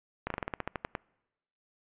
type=slowing click train; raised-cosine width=0.5 ms; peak=-17 dBFS; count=12; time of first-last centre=0.27-0.952 s; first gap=33 ms; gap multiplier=1.12; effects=noise-tail reverb RT60 1.0 s tail -26 dB re dry + resampled to 8000 Hz